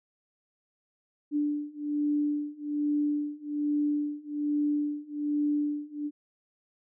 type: beating tone pair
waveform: sine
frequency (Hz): 293.7 / 294.9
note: D4 / D4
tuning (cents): 0 / +7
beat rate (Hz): 1.2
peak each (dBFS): -30 / -29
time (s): 1.31-6.11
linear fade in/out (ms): 50
effects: none